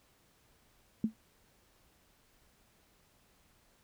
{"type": "tone with exponential decay", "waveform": "sine", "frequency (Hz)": 220, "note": "A3", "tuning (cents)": 0, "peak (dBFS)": -23, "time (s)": [1.04, 1.14], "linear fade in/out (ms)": 2, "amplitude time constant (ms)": 20, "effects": ["pink hiss -68 dBFS RMS until 3.83 s"]}